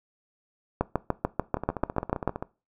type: two click trains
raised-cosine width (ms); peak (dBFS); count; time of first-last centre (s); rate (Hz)
1; -17 / -9; 14 / 11; 1.57-2.425 / 0.81-2.276; 15.2 / 6.82
effects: noise-tail reverb RT60 0.3 s tail -20 dB re dry